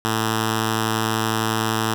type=tone with notch filter; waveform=5% pulse; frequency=110.9 Hz; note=A2; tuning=14 cents sharp; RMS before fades=-22 dBFS; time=0.05-1.94 s; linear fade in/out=0 ms; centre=590 Hz; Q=1.7; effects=none